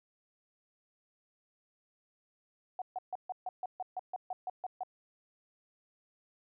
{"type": "tone bursts", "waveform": "sine", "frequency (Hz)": 740, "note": "F#5", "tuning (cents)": 0, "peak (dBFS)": -34, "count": 13, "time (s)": [2.79, 4.834], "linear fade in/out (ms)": 2, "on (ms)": 28, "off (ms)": 140, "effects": []}